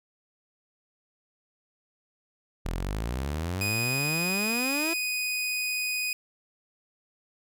sawtooth exponential sweep, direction up, 39.26 to 340 Hz, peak -25 dBFS, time 2.65-4.94 s, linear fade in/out 10 ms
sawtooth tone, 2489 Hz, D#7, in tune, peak -24 dBFS, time 3.61-6.13 s, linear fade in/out 2 ms
effects none

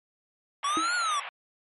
white band-pass noise, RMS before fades -39 dBFS, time 0.63-1.29 s, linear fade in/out 0 ms, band 590 to 3100 Hz, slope 48 dB/octave
square linear two-way sweep, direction up then down, 1108.7 to 1461 to 1108.7 Hz, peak -26 dBFS, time 0.64-1.2 s, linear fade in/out 5 ms, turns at 0.95 s
sine tone with exponential decay, 321.1 Hz, E4, 45 cents flat, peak -24 dBFS, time 0.77-0.91 s, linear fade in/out 1 ms, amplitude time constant 29 ms
effects MP3 48 kbps

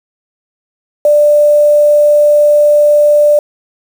sine tone with quantisation, 591 Hz, D5, 11 cents sharp, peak -4 dBFS, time 1.05-3.39 s, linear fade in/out 2 ms, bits 5, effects none

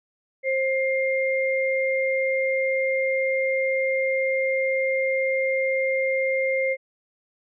sine tone pair together, 529 / 2113 Hz, C5 / C7, +19 / +16 cents, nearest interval 2 octaves, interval 2397 cents, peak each -22 / -25 dBFS, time 0.43-6.77 s, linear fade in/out 50 ms, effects none

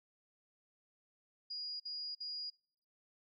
sine tone bursts, 4875 Hz, D#8, 36 cents flat, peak -40 dBFS, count 3, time 1.5-2.502 s, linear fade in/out 10 ms, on 300 ms, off 51 ms, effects noise-tail reverb RT60 0.7 s tail -26 dB re dry

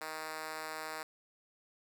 5% pulse tone with high-pass filter, 157.1 Hz, D#3, 17 cents sharp, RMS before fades -42 dBFS, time 0.01-1.03 s, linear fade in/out 2 ms, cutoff 480 Hz, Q 0.72, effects none

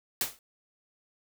white noise with exponential decay, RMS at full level -25 dBFS, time 0.21-0.39 s, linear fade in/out 1 ms, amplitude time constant 38 ms, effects none

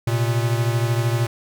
square beating tone pair, 115.9 / 128.9 Hz, A#2 / C3, -10 / -26 cents, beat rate 13 Hz, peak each -20 / -25 dBFS, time 0.07-1.27 s, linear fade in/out 5 ms, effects none

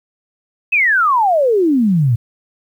sine exponential sweep, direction down, 2637 to 110 Hz, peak -10 dBFS, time 0.72-2.16 s, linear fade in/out 10 ms, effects 8-bit

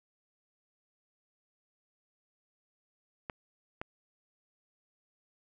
clicks, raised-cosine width 0.5 ms, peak -22 dBFS, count 2, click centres 3.298 / 3.815 s, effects none

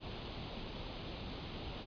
pink noise with comb filter, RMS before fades -44 dBFS, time 0-1.86 s, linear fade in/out 50 ms, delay 0.29 ms, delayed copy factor +0.5, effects resampled to 11025 Hz

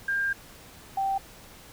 sine tone pair in turn, 1600 / 779.5 Hz, G6 / G5, +35 / -10 cents, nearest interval octave, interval 1245 cents, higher first, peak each -24 dBFS, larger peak neither, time 0.08-0.33 / 0.97-1.18 s, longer first, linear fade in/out 5 ms, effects pink hiss -49 dBFS RMS until 1.72 s

